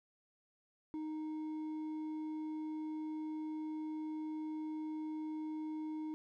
sine tone with hard clipping, 310.4 Hz, D#4, 4 cents flat, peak -40 dBFS, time 0.94-6.14 s, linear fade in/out 0 ms, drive 4 dB, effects none

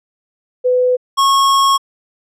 sine / square tone pair in turn, 501 / 1094.6 Hz, B4 / C#6, +25 / -22 cents, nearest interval octave + major second, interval 1353 cents, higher second, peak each -10 dBFS, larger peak neither, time 0.64-0.97 / 1.17-1.78 s, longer second, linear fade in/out 20 ms, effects low-pass 10000 Hz 12 dB/octave

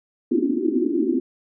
white band-pass noise, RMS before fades -21 dBFS, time 0.31-1.2 s, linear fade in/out 10 ms, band 240 to 370 Hz, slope 96 dB/octave, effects none

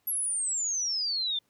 sine exponential sweep, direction down, 11620 to 3520 Hz, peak -27 dBFS, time 0.07-1.39 s, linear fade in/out 5 ms, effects pink hiss -72 dBFS RMS until 1.49 s + high-pass 80 Hz 12 dB/octave

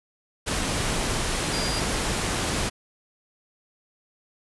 sine tone in noise, 4816 Hz, D8, 43 cents sharp, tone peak -31 dBFS, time 1.52-1.81 s, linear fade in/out 20 ms, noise pink, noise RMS -26 dBFS, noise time 0.46-2.7 s, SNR -8 dB, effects resampled to 24000 Hz

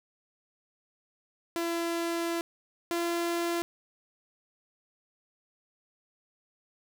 sawtooth tone pair in turn, 337.6 / 341.5 Hz, E4 / F4, +41 / -39 cents, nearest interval unison, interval 20 cents, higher second, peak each -25 / -24 dBFS, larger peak second, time 1.56-2.41 / 2.91-3.62 s, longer first, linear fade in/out 0 ms, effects none

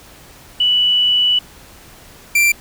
sine / 45% pulse tone pair in turn, 2960 / 2357 Hz, F#7 / D7, 0 / +6 cents, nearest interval major third, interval 394 cents, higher first, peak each -11 / -10 dBFS, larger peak second, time 0.6-1.39 / 2.35-2.52 s, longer first, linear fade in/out 5 ms, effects pink hiss -42 dBFS RMS until 2.6 s

